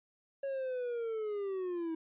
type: linear sweep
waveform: triangle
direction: down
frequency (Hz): 554.4 to 319.4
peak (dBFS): -32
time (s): 0.43-1.95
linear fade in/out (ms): 5
effects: resampled to 8000 Hz